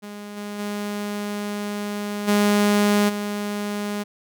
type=tone with level steps; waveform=sawtooth; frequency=206.1 Hz; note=G#3; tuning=13 cents flat; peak=-30 / -26 / -22 / -12 / -21 dBFS; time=0.02-4.04 s; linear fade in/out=20 ms; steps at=0.36 / 0.58 / 2.27 / 3.08 s; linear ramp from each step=20 ms; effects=none